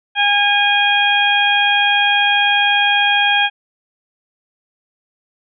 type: harmonic tone with a mistuned harmonic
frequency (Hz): 815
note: G#5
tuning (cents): -33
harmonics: 1 / 2 / 3 / 4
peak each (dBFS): -17 / -17 / -17 / -17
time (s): 0.15-3.5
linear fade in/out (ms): 50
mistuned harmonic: 3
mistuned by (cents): +15
effects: none